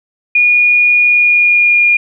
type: tone with pitch glide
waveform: sine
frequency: 2442 to 2421 Hz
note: D#7 to D#7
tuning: -33 to -48 cents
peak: -6 dBFS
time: 0.35-1.97 s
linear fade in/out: 5 ms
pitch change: -15 cents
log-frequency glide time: 1.06-1.84 s
effects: none